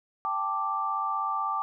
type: chord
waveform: sine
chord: G suspended second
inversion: none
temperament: equal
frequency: 784 / 880 / 1174.7 Hz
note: G5 / A5 / D6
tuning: 0 / 0 / 0 cents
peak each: -34 / -33 / -28 dBFS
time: 0.25-1.62 s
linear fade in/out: 0 ms
effects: none